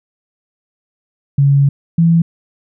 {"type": "tone pair in turn", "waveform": "sine", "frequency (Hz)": [140, 166.89], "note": ["C#3", "E3"], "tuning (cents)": [18, 22], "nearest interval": "minor third", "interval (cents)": 304, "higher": "second", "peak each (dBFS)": -7, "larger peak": "neither", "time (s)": [[1.38, 1.69], [1.98, 2.22]], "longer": "first", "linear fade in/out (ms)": 5, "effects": []}